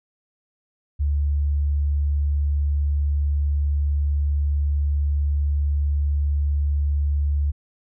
sine tone, 72.3 Hz, D2, 27 cents flat, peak -18 dBFS, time 0.99-7.52 s, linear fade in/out 20 ms, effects none

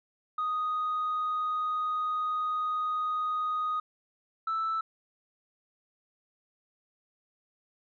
sine tone pair in turn, 1244.5 / 1318.5 Hz, D#6 / E6, 0 / 0 cents, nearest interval minor second, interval 100 cents, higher second, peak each -26 dBFS, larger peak neither, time 0.38-3.8 / 4.47-4.81 s, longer first, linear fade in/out 5 ms, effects tanh soft clip ceiling -25 dBFS

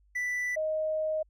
triangle / sine tone pair in turn, 1978 / 624.5 Hz, B6 / D#5, +2 / +6 cents, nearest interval octave + minor sixth, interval 1996 cents, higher first, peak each -27 dBFS, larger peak neither, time 0.15-0.56 / 0.56-1.23 s, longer second, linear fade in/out 10 ms, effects added 50 Hz sine -61 dBFS peak until 1.29 s

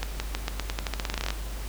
accelerating click train, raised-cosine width 0.2 ms, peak -11 dBFS, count 19, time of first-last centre 0.03-1.305 s, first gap 170 ms, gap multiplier 0.88, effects added 50 Hz sine -32 dBFS peak until 1.68 s + pink hiss -42 dBFS RMS until 1.68 s

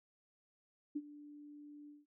sine tone with ADSR envelope, 293.7 Hz, D4, in tune, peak -34 dBFS, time 0.95-2.06 s, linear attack 13 ms, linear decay 46 ms, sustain -17 dB, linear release 180 ms, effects none

